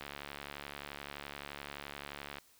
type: click train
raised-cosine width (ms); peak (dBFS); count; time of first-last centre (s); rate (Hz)
0.3; -26; 171; 0.01-2.384; 71.6
effects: white hiss -65 dBFS RMS until 2.59 s